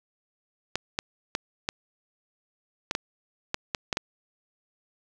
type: clicks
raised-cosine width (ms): 0.2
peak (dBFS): -9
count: 10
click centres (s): 0.756 / 0.989 / 1.351 / 1.689 / 2.911 / 2.951 / 3.544 / 3.748 / 3.928 / 3.971
effects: none